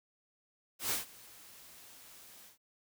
white noise with ADSR envelope, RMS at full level -32 dBFS, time 0.79-2.58 s, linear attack 120 ms, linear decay 140 ms, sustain -23 dB, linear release 120 ms, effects none

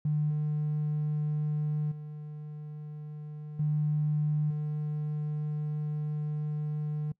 triangle tone with level steps, 150.5 Hz, D3, 43 cents sharp, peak -21 / -24 / -36 / -21 / -27 dBFS, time 0.05-7.12 s, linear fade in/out 5 ms, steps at 0.3 / 1.91 / 3.59 / 4.5 s, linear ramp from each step 10 ms, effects noise-tail reverb RT60 0.1 s tail -24 dB re dry + tanh soft clip ceiling -23 dBFS

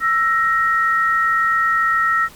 sine tone pair together, 1329 / 1876.3 Hz, E6 / A#6, +14 / +11 cents, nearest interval tritone, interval 597 cents, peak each -16 / -18 dBFS, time 0-2.29 s, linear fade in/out 50 ms, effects pink hiss -43 dBFS RMS until 2.35 s

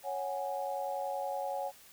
sine chord, C# suspended fourth, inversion none, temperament equal, 554.4 / 740 / 830.6 Hz, C#5 / F#5 / G#5, 0 / 0 / 0 cents, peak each -37 / -38 / -38 dBFS, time 0.03-1.72 s, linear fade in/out 50 ms, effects white hiss -57 dBFS RMS until 1.92 s

